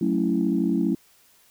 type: chord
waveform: sine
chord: F# minor seventh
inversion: none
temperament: equal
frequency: 185 / 220 / 277.2 / 329.6 Hz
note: F#3 / A3 / C#4 / E4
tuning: 0 / 0 / 0 / 0 cents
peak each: -25 dBFS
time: 0.01-0.95 s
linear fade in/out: 5 ms
effects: tanh soft clip ceiling -10 dBFS + white hiss -58 dBFS RMS until 1.5 s